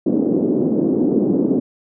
pink band-pass noise, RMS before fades -17 dBFS, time 0.06-1.6 s, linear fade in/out 5 ms, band 220 to 390 Hz, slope 24 dB/octave, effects none

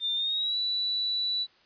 sine tone with pitch glide, 3602 to 3951 Hz, A7 to B7, +40 to 0 cents, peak -26 dBFS, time 0-1.47 s, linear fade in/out 50 ms, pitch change +160 cents, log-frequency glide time 0.15-0.57 s, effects white hiss -61 dBFS RMS until 1.65 s + resampled to 11025 Hz

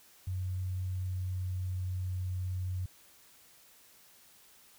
sine tone with pitch glide, 92.5 to 91.91 Hz, F#2 to F#2, 0 to -11 cents, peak -32 dBFS, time 0.27-2.86 s, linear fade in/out 5 ms, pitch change -11 cents, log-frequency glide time 0.84-1.98 s, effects white hiss -60 dBFS RMS until 4.78 s

